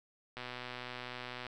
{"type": "click train", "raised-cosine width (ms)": 0.3, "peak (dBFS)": -26, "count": 137, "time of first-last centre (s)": [0.37, 1.467], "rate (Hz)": 124, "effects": []}